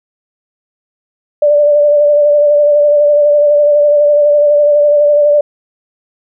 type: tone with vibrato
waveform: sine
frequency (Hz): 587.3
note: D5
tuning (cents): 0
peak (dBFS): -5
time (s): 1.42-5.41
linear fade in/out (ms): 5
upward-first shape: sine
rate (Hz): 12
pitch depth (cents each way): 25
effects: none